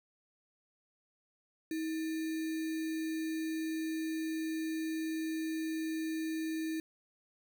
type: tone with sample-and-hold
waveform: sine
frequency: 319.3 Hz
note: D#4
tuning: 45 cents sharp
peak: -33 dBFS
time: 1.71-6.8 s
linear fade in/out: 2 ms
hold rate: 2100 Hz
effects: none